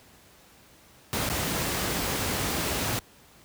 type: noise with dropouts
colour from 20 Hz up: pink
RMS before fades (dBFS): -28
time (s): 1.13-2.99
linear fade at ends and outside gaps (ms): 0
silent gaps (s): 1.29-1.299
effects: pink hiss -55 dBFS RMS until 3.44 s + high-pass 60 Hz 12 dB/octave